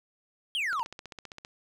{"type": "exponential sweep", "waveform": "triangle", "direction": "down", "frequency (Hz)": [3318, 880], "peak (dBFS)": -26, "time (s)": [0.55, 0.83], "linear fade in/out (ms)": 0}
{"type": "click train", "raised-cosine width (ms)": 0.2, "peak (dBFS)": -25, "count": 12, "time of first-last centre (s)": [0.73, 1.449], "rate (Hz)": 15.3}
{"effects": []}